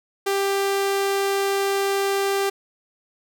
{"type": "tone", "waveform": "sawtooth", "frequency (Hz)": 394.6, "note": "G4", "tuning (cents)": 11, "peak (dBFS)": -16, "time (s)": [0.26, 2.5], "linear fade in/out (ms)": 10, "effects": []}